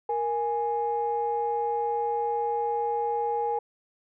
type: tone pair together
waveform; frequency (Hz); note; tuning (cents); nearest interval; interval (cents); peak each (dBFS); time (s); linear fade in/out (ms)
sine; 468.2 / 830.6; A#4 / G#5; +8 / 0; minor seventh; 992; -28 / -26; 0.09-3.59; 5
effects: tanh soft clip ceiling -17 dBFS